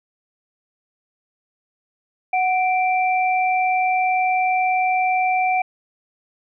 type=tone pair together; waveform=sine; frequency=740.5 / 2349 Hz; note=F#5 / D7; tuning=+1 / 0 cents; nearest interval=octave + minor sixth; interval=1999 cents; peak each=-17 / -23 dBFS; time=2.33-5.62 s; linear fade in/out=5 ms; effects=none